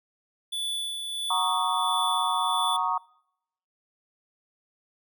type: tone with tremolo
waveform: square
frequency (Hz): 3466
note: A7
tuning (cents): -27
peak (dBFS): -28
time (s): 0.52-2.77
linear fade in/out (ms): 10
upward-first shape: sine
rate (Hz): 1.5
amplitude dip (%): 40
type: chord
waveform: sine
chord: D# minor seventh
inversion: first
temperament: equal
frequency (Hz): 740 / 932.3 / 1108.7 / 1244.5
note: F#5 / A#5 / C#6 / D#6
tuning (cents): 0 / 0 / 0 / 0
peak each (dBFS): -32 / -27 / -28 / -31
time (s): 1.3-2.98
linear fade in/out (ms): 5
effects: noise-tail reverb RT60 0.8 s tail -25 dB re dry